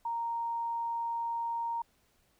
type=tone; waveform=sine; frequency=930 Hz; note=A#5; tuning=4 cents flat; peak=-31 dBFS; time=0.05-1.82 s; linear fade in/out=5 ms; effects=pink hiss -70 dBFS RMS until 2.39 s